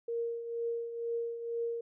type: tone with tremolo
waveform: sine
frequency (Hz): 466.2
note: A#4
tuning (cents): 0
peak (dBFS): -30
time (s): 0.08-1.81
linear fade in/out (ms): 5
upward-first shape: triangle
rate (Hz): 2.1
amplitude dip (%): 65
effects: none